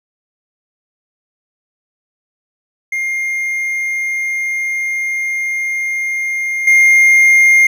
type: tone with level steps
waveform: triangle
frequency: 2119 Hz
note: C7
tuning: 21 cents sharp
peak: -14 / -4 dBFS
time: 2.92-7.67 s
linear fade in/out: 5 ms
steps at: 6.67 s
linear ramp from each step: 5 ms
effects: none